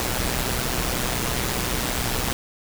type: noise with amplitude modulation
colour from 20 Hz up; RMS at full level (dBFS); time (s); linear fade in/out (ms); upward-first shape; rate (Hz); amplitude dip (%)
pink; -22; 0-2.33; 0; sine; 124; 65
effects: none